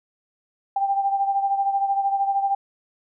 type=beating tone pair; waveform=sine; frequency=789 / 802 Hz; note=G5 / G5; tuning=+11 / +39 cents; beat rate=13 Hz; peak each=-20 / -27 dBFS; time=0.76-2.55 s; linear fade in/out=5 ms; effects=none